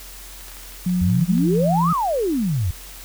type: clicks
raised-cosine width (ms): 0.2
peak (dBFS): -25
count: 12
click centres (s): 0.409 / 0.483 / 0.517 / 0.569 / 0.634 / 0.722 / 0.895 / 1.099 / 1.155 / 1.211 / 1.38 / 1.552
type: tone with pitch glide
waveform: sine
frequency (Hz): 179.9 to 168.82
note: F#3 to E3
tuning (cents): -48 to +42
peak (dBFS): -17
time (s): 0.86-1.93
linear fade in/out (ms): 5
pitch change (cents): -110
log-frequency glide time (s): 1-1.73
type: exponential two-way sweep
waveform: sine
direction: up then down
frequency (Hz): 79.2 to 1300 to 79.2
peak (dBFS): -18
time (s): 1.01-2.71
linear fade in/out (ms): 5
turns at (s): 1.91
effects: added 44 Hz sine -40 dBFS peak until 3.04 s + white hiss -40 dBFS RMS until 3.04 s